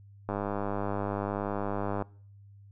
click train, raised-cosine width 1 ms, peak -18 dBFS, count 176, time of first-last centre 0.29-2.023 s, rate 101 Hz, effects noise-tail reverb RT60 0.5 s tail -23 dB re dry + added 100 Hz sine -50 dBFS peak until 2.71 s

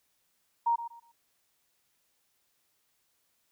sine tone with echo, 935 Hz, A#5, 5 cents sharp, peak -23 dBFS, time 0.66-0.76 s, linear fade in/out 10 ms, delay 120 ms, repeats 3, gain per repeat -12 dB, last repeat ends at 1.12 s, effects white hiss -74 dBFS RMS until 3.51 s

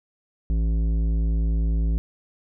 sine tone with tanh clipping, 55 Hz, A1, in tune, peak -21 dBFS, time 0.5-1.98 s, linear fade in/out 0 ms, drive 12 dB, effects none

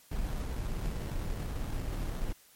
brown noise with sample-and-hold, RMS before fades -34 dBFS, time 0.11-2.33 s, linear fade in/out 5 ms, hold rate 2450 Hz, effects white hiss -60 dBFS RMS until 2.55 s + MP3 64 kbps

